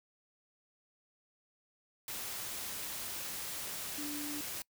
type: tone in noise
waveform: sine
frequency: 293.7 Hz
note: D4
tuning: in tune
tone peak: -40 dBFS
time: 3.98-4.41 s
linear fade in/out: 2 ms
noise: white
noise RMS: -41 dBFS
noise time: 2.08-4.62 s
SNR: -2 dB
effects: noise-tail reverb RT60 0.1 s tail -24 dB re dry